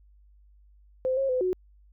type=tone with pitch steps; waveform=sine; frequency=517 / 540 / 508 / 367.7 Hz; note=C5 / C#5 / B4 / F#4; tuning=-21 / -45 / +49 / -11 cents; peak=-23 dBFS; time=1.05-1.53 s; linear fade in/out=0 ms; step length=120 ms; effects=added 50 Hz sine -54 dBFS peak until 1.92 s